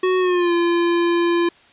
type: tone with pitch glide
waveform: square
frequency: 370 to 343.2 Hz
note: F#4 to F4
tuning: 0 to -30 cents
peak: -16 dBFS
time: 0.03-1.49 s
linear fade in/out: 5 ms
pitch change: -130 cents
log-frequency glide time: 0.19-0.53 s
effects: white hiss -51 dBFS RMS until 1.72 s + resampled to 8000 Hz